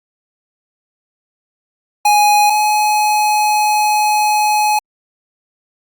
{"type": "tone pair in turn", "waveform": "square", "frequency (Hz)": [832, 844.6], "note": ["G#5", "G#5"], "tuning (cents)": [3, 29], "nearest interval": "unison", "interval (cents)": 26, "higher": "second", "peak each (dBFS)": [-9, -12], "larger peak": "first", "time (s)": [[2.05, 2.5], [2.5, 4.79]], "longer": "second", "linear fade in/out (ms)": 5, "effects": ["Opus 48 kbps"]}